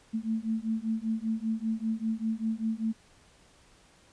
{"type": "beating tone pair", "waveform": "sine", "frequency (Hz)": [219.8, 224.9], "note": ["A3", "A3"], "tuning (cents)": [-2, 38], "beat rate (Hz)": 5.1, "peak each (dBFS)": -31, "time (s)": [0.13, 2.93], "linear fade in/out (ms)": 20, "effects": ["pink hiss -60 dBFS RMS until 4.12 s", "resampled to 22050 Hz"]}